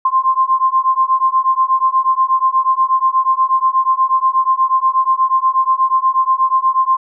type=beating tone pair; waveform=sine; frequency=1046.5 / 1054.8 Hz; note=C6 / C6; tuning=0 / +14 cents; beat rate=8.3 Hz; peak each=-14 dBFS; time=0.05-6.97 s; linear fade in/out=5 ms; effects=none